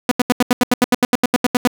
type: tone bursts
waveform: sawtooth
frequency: 246.9 Hz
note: B3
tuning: in tune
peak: -6 dBFS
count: 16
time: 0.09-1.674 s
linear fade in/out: 2 ms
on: 24 ms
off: 80 ms
effects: none